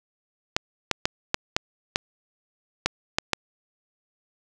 clicks, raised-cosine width 0.2 ms, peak -3 dBFS, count 9, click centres 0.565 / 0.913 / 1.055 / 1.344 / 1.565 / 1.959 / 2.86 / 3.185 / 3.333 s, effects none

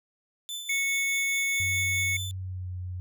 sawtooth tone with tremolo, 3520 Hz, A7, in tune, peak -29 dBFS, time 0.49-2.31 s, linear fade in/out 0 ms, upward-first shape triangle, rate 4.8 Hz, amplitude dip 55%
square tone, 2205 Hz, C#7, 10 cents flat, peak -26 dBFS, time 0.69-2.17 s, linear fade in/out 5 ms
sine tone with pitch glide, 94.8 to 90.68 Hz, F#2 to F#2, +43 to -34 cents, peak -32 dBFS, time 1.6-3 s, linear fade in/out 0 ms, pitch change -77 cents, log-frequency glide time 2.24-2.71 s
effects none

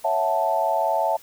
sine chord, F# minor seventh, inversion second, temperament equal, 554.4 / 659.3 / 740 / 880 Hz, C#5 / E5 / F#5 / A5, 0 / 0 / 0 / 0 cents, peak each -28 / -23 / -27 / -23 dBFS, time 0.04-1.17 s, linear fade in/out 10 ms, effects white hiss -49 dBFS RMS until 1.22 s

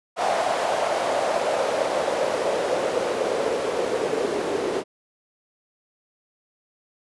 white noise with band-pass filter sweep, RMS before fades -24 dBFS, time 0.16-4.84 s, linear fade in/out 50 ms, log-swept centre 700 to 400 Hz, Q 3.7, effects resampled to 24000 Hz

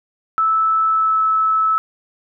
sine tone with pitch glide, 1311 to 1303.4 Hz, E6 to E6, -10 to -20 cents, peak -13 dBFS, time 0.38-1.78 s, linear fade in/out 0 ms, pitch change -10 cents, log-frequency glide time 0.86-1.2 s, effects none

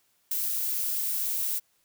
violet noise with ADSR envelope, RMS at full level -27 dBFS, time 0.31-1.6 s, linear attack 6 ms, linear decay 8 ms, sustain -2 dB, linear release 24 ms, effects white hiss -69 dBFS RMS until 1.84 s

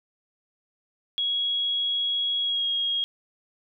sine tone with pitch glide, 3322 to 3274 Hz, G#7 to G#7, 0 to -25 cents, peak -23 dBFS, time 1.18-3.04 s, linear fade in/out 0 ms, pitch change -25 cents, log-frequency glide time 2.41-2.66 s, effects none

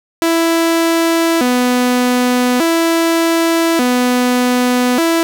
sawtooth tone with vibrato, 286.8 Hz, D4, 41 cents flat, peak -7 dBFS, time 0.22-5.23 s, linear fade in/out 0 ms, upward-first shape square, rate 0.42 Hz, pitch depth 250 cents each way, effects none

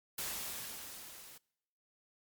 white noise with level ramp, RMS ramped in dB -38 to -54 dBFS, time 0.18-1.38 s, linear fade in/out 5 ms, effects noise-tail reverb RT60 0.9 s tail -26 dB re dry + MP3 96 kbps

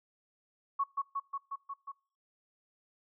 sine tone with echo, 1108.7 Hz, C#6, in tune, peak -27 dBFS, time 0.79-0.84 s, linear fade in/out 10 ms, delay 180 ms, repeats 6, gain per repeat -2 dB, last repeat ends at 1.92 s, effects noise-tail reverb RT60 0.5 s tail -26 dB re dry

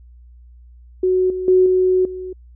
sine tone with level steps, 370 Hz, F#4, in tune, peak -13 / -21 / -9 / -12 / -26 dBFS, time 1.03-2.33 s, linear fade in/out 5 ms, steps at 1.3 / 1.48 / 1.66 / 2.05 s, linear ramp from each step 2 ms, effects added 60 Hz sine -41 dBFS peak until 2.55 s

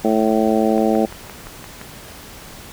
harmonic tone, 110 Hz, A2, in tune, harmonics 2 / 3 / 4 / 5 / 6 / 7, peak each -18 / -20 / -21 / -22 / -23 / -23 dBFS, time 0.04-1.06 s, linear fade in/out 10 ms
click train, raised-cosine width 0.5 ms, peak -19 dBFS, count 7, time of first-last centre 0.78-1.814 s, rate 5.8 Hz
effects pink hiss -38 dBFS RMS until 2.72 s

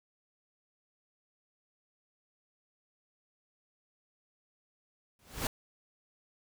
pink noise with exponential growth, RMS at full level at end -29 dBFS, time 5.19-5.47 s, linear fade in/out 2 ms, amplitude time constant 59 ms, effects none

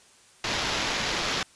white noise with sample-and-hold, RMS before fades -28 dBFS, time 0.44-1.43 s, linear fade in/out 2 ms, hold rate 8820 Hz, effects white hiss -56 dBFS RMS until 1.55 s + resampled to 22050 Hz

